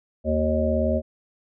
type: harmonic tone with a mistuned harmonic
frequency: 77.78 Hz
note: D#2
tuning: in tune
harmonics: 1 / 3 / 5 / 7 / 8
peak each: -25 / -25 / -31 / -26 / -25 dBFS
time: 0.24-1.02 s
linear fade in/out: 50 ms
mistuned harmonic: 5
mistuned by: -52 cents
effects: none